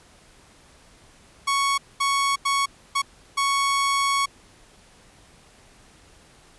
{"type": "tone bursts at uneven times", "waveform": "sawtooth", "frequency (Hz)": 1110, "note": "C#6", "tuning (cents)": 2, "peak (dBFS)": -16, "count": 5, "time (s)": [[1.47, 1.78], [2, 2.36], [2.45, 2.66], [2.95, 3.02], [3.37, 4.26]], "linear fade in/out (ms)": 10, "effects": ["pink hiss -53 dBFS RMS until 6.58 s", "resampled to 24000 Hz"]}